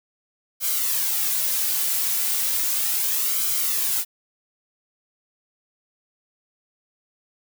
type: noise with flanger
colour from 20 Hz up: blue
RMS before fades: -23 dBFS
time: 0.6-4.05 s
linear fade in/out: 50 ms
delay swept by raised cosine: 1.1 to 3.3 ms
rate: 0.35 Hz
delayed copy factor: -0.55
effects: none